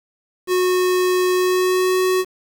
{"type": "tone with pitch glide", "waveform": "square", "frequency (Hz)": [365.3, 370.8], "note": ["F#4", "F#4"], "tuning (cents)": [-22, 4], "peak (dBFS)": -16, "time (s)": [0.47, 2.25], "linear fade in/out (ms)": 50, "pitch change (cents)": 26, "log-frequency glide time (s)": [1.32, 2], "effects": ["7-bit"]}